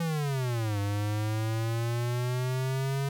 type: exponential two-way sweep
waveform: square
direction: down then up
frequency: 170 to 100.4 to 139.3 Hz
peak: -28 dBFS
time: 0-3.09 s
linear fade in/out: 5 ms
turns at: 0.79 s
effects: none